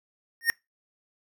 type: tone with exponential growth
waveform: square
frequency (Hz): 1844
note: A#6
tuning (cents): -19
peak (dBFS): -16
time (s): 0.41-0.5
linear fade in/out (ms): 0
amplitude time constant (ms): 19
effects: noise-tail reverb RT60 0.2 s tail -24 dB re dry